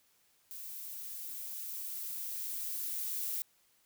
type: noise with level ramp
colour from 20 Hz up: violet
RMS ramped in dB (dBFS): -45 to -36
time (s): 0.51-3.42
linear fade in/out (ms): 0
effects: white hiss -70 dBFS RMS until 3.85 s